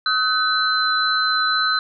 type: tone cluster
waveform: sine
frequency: 1276 / 1512 / 4051 Hz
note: D#6 / F#6 / B7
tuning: +43 / +37 / +43 cents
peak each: -21 dBFS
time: 0.06-1.79 s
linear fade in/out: 2 ms
effects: none